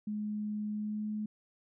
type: tone with pitch glide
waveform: sine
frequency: 210.6 to 212.7 Hz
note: G#3 to G#3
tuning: +24 to +42 cents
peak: -33 dBFS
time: 0.07-1.26 s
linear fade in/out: 5 ms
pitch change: +18 cents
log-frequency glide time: 0.72-1.09 s
effects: none